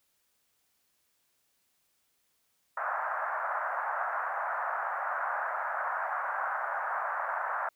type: band-pass noise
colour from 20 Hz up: white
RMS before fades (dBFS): -33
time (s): 2.77-7.69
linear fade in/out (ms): 5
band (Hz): 630 to 1600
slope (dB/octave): 48
effects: white hiss -74 dBFS RMS until 7.75 s